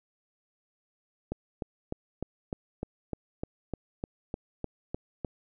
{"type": "click train", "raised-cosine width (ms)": 2, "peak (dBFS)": -19, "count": 14, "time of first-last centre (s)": [1.32, 5.247], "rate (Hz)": 3.31, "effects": []}